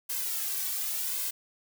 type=noise with flanger; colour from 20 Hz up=blue; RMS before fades=-32 dBFS; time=0.09-1.31 s; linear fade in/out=10 ms; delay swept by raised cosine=1.9 to 2.63 ms; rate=0.89 Hz; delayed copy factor=+0.95; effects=none